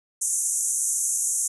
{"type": "band-pass noise", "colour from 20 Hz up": "pink", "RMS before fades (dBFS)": -25, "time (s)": [0.21, 1.48], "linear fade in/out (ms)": 10, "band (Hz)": [6200, 11000], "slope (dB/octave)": 96, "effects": []}